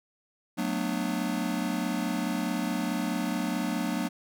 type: chord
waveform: square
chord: B minor seventh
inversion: second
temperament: just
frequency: 185.21 / 222.2 / 246.9 / 296.3 Hz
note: F#3 / A3 / B3 / D4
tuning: +2 / +17 / 0 / +15 cents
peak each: -34 dBFS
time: 0.57-4.09 s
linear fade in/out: 20 ms
effects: none

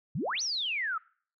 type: exponential two-way sweep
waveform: sine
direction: up then down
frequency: 117 to 6150 to 1248 Hz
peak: -29 dBFS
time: 0.15-0.98 s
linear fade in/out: 5 ms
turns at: 0.42 s
effects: noise-tail reverb RT60 0.5 s tail -24 dB re dry

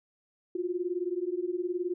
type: beating tone pair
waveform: sine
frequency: 346.9 / 365.9 Hz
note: F4 / F#4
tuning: -12 / -19 cents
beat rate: 19 Hz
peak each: -32 / -32 dBFS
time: 0.55-1.94 s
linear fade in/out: 5 ms
effects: none

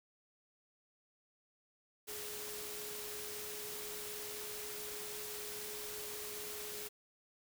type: tone in noise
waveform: sine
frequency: 420.3 Hz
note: G#4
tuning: 21 cents sharp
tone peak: -49 dBFS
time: 2.07-6.89 s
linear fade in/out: 20 ms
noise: white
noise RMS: -45 dBFS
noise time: 2.07-6.89 s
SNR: -7 dB
effects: none

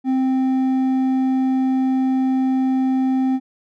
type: tone with hard clipping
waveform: sine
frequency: 261.6 Hz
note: C4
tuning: in tune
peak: -17 dBFS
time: 0.04-3.4 s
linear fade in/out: 50 ms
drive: 5 dB
effects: none

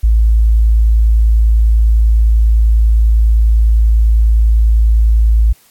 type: tone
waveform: sine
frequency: 55 Hz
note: A1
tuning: in tune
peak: -6 dBFS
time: 0.03-5.53 s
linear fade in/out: 10 ms
effects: white hiss -49 dBFS RMS until 5.7 s + AAC 64 kbps

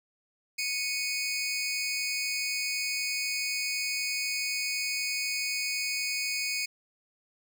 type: tone pair together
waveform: 20% pulse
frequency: 2217 / 2488 Hz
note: C#7 / D#7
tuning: 0 / -1 cents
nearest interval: major second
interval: 199 cents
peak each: -27 dBFS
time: 0.58-6.66 s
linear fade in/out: 10 ms
effects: none

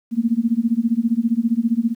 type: tone with tremolo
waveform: sine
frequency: 231.3 Hz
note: A#3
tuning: 13 cents flat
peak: -12 dBFS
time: 0.11-1.95 s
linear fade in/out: 50 ms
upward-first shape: sine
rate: 15 Hz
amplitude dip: 95%
effects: 9-bit

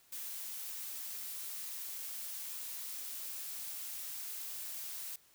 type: noise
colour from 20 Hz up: blue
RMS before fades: -43 dBFS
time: 0.12-5.16 s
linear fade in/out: 5 ms
effects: white hiss -66 dBFS RMS until 5.34 s

